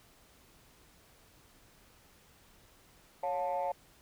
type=chord; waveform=sine; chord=Db augmented; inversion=none; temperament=equal with one note detuned; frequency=554.4 / 713.5 / 880 Hz; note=Db5 / F5 / A5; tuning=0 / +37 / 0 cents; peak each=-34 dBFS; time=3.23-3.72 s; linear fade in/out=5 ms; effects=tanh soft clip ceiling -26 dBFS + pink hiss -62 dBFS RMS until 4.01 s